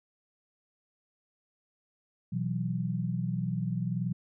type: chord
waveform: sine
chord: B suspended fourth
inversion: none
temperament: just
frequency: 123.47 / 164.63 / 185.21 Hz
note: B2 / E3 / F#3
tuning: 0 / -2 / +2 cents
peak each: -33 dBFS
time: 2.32-4.13 s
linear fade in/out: 10 ms
effects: none